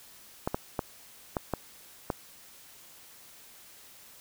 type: clicks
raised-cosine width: 1 ms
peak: -14 dBFS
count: 6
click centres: 0.475 / 0.545 / 0.792 / 1.368 / 1.537 / 2.102 s
effects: white hiss -53 dBFS RMS until 4.2 s